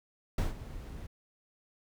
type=noise with ADSR envelope; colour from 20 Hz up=brown; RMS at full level=-27 dBFS; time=0.38-1.07 s; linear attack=3 ms; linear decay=150 ms; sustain=-16 dB; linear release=9 ms; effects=none